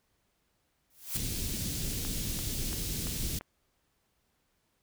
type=noise with exponential growth; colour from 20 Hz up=blue; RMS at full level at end=-30 dBFS; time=0.9-1.17 s; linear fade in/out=2 ms; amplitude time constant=58 ms
type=band-stop noise; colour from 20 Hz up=pink; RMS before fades=-34 dBFS; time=1.15-3.39 s; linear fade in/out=5 ms; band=250 to 4000 Hz; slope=12 dB/octave
type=click train; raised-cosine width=0.5 ms; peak=-27 dBFS; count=5; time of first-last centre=2.05-3.411 s; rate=2.94 Hz
effects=pink hiss -75 dBFS RMS until 4.82 s